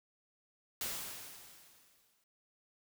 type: noise with exponential decay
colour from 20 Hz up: white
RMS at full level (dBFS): -37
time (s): 0.81-2.24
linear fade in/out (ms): 2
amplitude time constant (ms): 310
effects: none